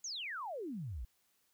sine exponential sweep, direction down, 6830 to 51.1 Hz, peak -39 dBFS, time 0.04-1.05 s, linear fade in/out 5 ms, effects white hiss -75 dBFS RMS until 1.53 s

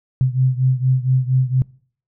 sine beating tone pair, 128 / 132.3 Hz, C3 / C3, -38 / +20 cents, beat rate 4.3 Hz, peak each -16 / -18 dBFS, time 0.21-1.62 s, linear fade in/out 0 ms, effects noise-tail reverb RT60 0.5 s tail -24 dB re dry

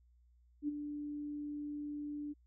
sine tone with ADSR envelope, 293.7 Hz, D4, in tune, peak -31 dBFS, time 0.62-2.34 s, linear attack 62 ms, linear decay 21 ms, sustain -8 dB, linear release 25 ms, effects added 60 Hz sine -64 dBFS peak until 2.46 s

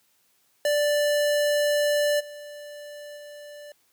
square tone with level steps, 587.3 Hz, D5, in tune, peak -21 / -39 / -41 dBFS, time 0.65-3.72 s, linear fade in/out 2 ms, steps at 2.19 / 3.16 s, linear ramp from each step 20 ms, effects white hiss -66 dBFS RMS until 3.92 s + high-pass 60 Hz 12 dB/octave

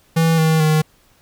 square tone with pitch steps, 163.5 / 159.4 / 155.4 Hz, E3 / D#3 / D#3, -14 / +42 / -2 cents, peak -13 dBFS, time 0.16-0.82 s, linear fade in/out 10 ms, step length 220 ms, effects pink hiss -55 dBFS RMS until 1.21 s

